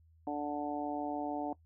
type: harmonic tone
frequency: 146.83 Hz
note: D3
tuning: in tune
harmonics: 2 / 3 / 4 / 5 / 6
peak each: -37 / -46 / -42 / -38 / -43 dBFS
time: 0.27-1.53 s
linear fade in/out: 2 ms
effects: noise-tail reverb RT60 0.1 s tail -20 dB re dry + added 81 Hz sine -61 dBFS peak until 1.65 s